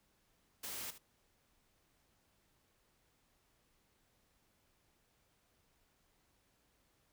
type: noise with echo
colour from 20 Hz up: white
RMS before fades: -44 dBFS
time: 0.63-0.91 s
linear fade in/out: 10 ms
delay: 74 ms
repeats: 1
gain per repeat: -13 dB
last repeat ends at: 0.984 s
effects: pink hiss -75 dBFS RMS until 7.12 s